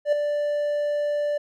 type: tone with ADSR envelope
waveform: triangle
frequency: 587.3 Hz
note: D5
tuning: in tune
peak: -13 dBFS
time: 0.05-1.38 s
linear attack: 75 ms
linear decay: 4 ms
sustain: -7 dB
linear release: 8 ms
effects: none